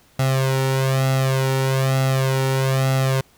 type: tone with flanger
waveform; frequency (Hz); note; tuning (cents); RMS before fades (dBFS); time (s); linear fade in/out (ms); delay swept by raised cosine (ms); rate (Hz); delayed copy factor
sawtooth; 133.1; C3; +30; -19; 0.19-3.21; 5; 1.5 to 2.18; 1.1; +0.95
effects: pink hiss -55 dBFS RMS until 3.37 s